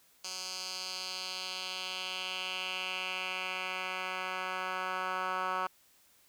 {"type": "tone with band-pass filter sweep", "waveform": "10% pulse", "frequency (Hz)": 185.5, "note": "F#3", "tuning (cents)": 5, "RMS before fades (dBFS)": -37, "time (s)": [0.24, 5.67], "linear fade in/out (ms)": 5, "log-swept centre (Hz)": [5500, 1300], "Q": 2.4, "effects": ["white hiss -65 dBFS RMS until 6.28 s"]}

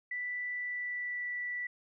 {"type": "tone with pitch glide", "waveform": "sine", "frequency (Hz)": [1975.5, 1963], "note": ["B6", "B6"], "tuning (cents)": [0, -11], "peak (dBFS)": -34, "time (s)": [0.11, 1.67], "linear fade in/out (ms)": 5, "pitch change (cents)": -11, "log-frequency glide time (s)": [0.5, 1.28], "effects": []}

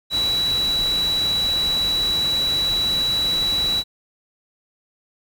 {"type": "tone in noise", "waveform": "sine", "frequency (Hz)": 3925, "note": "B7", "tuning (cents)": -11, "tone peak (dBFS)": -18, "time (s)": [0.1, 3.84], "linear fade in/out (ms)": 50, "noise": "pink", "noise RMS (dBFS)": -31, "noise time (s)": [0.1, 3.84], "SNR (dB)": 10, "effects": []}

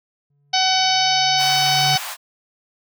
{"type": "tone with exponential growth", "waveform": "triangle", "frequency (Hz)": 142.9, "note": "D3", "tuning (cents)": -47, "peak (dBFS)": -20, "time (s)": [0.3, 1.96], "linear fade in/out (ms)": 5, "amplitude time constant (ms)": 360}
{"type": "harmonic tone", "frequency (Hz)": 753, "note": "F#5", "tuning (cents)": 30, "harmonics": [1, 2, 3, 4, 5, 6, 7, 8], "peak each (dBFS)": [-19, -28, -26, -23, -24, -23, -24, -28], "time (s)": [0.53, 1.98], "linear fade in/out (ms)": 10}
{"type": "high-pass noise", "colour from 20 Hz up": "pink", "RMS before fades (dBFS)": -30, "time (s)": [1.37, 2.17], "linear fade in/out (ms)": 50, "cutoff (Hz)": 660, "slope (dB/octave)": 48}
{"effects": []}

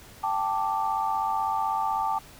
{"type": "chord", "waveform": "sine", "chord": "G suspended second", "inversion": "none", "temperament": "equal", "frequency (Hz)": [784, 880, 1174.7], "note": ["G5", "A5", "D6"], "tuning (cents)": [0, 0, 0], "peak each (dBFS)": [-29, -27, -30], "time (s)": [0.23, 2.19], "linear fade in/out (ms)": 10, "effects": ["pink hiss -49 dBFS RMS until 2.39 s"]}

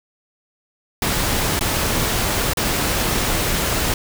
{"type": "noise with dropouts", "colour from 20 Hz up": "pink", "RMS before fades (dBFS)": -20, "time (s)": [1.02, 3.94], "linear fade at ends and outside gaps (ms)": 2, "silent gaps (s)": [[1.593, 1.609], [2.535, 2.571]], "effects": []}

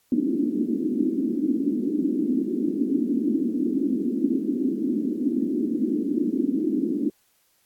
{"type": "band-pass noise", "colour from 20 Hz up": "white", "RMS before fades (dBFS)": -24, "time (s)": [0.12, 7.1], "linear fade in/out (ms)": 2, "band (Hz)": [230, 320], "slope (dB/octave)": 48, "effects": ["white hiss -65 dBFS RMS until 7.65 s", "AAC 64 kbps"]}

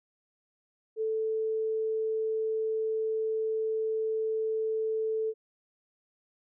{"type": "tone", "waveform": "sine", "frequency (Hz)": 440, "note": "A4", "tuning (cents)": 0, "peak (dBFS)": -27, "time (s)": [0.96, 5.34], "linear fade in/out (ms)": 50, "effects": []}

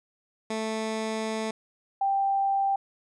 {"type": "tone pair in turn", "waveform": ["15% pulse", "sine"], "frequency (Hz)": [220, 786.5], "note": ["A3", "G5"], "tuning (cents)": [0, 6], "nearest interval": "octave + minor seventh", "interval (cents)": 2206, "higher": "second", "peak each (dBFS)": -22, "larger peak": "neither", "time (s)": [[0.5, 1.51], [2.01, 2.76]], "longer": "first", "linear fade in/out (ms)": 5, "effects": ["resampled to 22050 Hz"]}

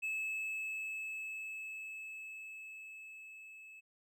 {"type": "tone with level ramp", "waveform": "triangle", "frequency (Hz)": 2601, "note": "E7", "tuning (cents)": -24, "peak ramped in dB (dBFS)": [-33, -50], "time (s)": [0.02, 3.81], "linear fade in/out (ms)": 20, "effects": []}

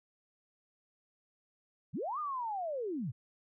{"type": "linear two-way sweep", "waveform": "sine", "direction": "up then down", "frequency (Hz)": [98, 1244.5, 98], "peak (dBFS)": -34, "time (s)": [1.93, 3.12], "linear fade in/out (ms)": 20, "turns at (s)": 2.19, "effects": []}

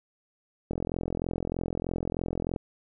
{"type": "click train", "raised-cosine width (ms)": 2, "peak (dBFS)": -17, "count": 81, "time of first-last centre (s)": [0.71, 2.562], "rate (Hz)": 43.2, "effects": []}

